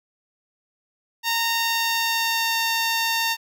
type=tone with pitch glide; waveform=10% pulse; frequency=921 to 913.1 Hz; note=A#5 to A#5; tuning=-21 to -36 cents; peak=-12 dBFS; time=1.23-3.37 s; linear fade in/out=50 ms; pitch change=-15 cents; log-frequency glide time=1.51-2.59 s; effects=none